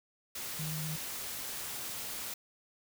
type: tone in noise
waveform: sine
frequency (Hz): 155.56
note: D#3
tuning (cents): 0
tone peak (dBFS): -36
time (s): 0.59-0.96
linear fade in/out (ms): 5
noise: white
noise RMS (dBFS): -40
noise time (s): 0.35-2.34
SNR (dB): +1
effects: none